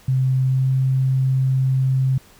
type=tone with pitch glide; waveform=sine; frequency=130.7 to 131.84 Hz; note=C3 to C3; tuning=-1 to +14 cents; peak=-15 dBFS; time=0.08-2.18 s; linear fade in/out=5 ms; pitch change=+15 cents; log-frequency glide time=0.44-0.7 s; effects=pink hiss -50 dBFS RMS until 2.39 s